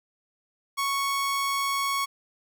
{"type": "tone", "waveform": "sawtooth", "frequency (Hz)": 1108, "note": "C#6", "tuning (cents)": -1, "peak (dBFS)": -21, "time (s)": [0.77, 2.06], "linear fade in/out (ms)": 20, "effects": []}